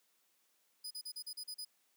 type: tone bursts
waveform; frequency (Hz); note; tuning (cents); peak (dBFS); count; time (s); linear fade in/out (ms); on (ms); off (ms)
sawtooth; 4978; D#8; 0; -39; 8; 0.84-1.65; 10; 68; 38
effects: white hiss -75 dBFS RMS until 1.96 s + high-pass 200 Hz 12 dB/octave